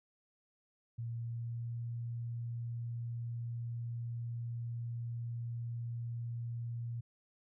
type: tone with pitch glide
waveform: sine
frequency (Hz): 116.54 to 117.76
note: A#2 to A#2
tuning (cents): 0 to +18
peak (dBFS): -37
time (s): 0.98-7.01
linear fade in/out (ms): 10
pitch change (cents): +18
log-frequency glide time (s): 1.14-1.76
effects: none